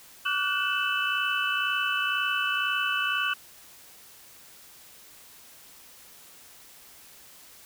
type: tone cluster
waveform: sine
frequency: 1153 / 1454 / 1516 / 2636 / 2988 Hz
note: D6 / F#6 / F#6 / E7 / F#7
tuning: -32 / -31 / +42 / -1 / +16 cents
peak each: -31 dBFS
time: 0.25-3.34 s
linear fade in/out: 10 ms
effects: white hiss -51 dBFS RMS until 7.65 s